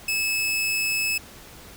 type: tone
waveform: sawtooth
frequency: 2600 Hz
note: E7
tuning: 24 cents flat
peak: -19 dBFS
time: 0.08-1.18 s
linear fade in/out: 5 ms
effects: pink hiss -45 dBFS RMS until 1.76 s